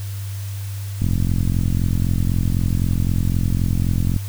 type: click train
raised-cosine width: 5 ms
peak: -8 dBFS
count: 139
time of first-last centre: 1.02-4.164 s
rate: 43.9 Hz
effects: added 99 Hz sine -25 dBFS peak until 4.28 s + white hiss -40 dBFS RMS until 4.28 s